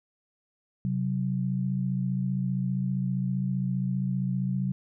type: tone pair together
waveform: sine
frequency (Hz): 131.9 / 187.07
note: C3 / F#3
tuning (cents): +14 / +19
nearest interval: tritone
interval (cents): 605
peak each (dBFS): -28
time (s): 0.85-4.72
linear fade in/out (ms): 0
effects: none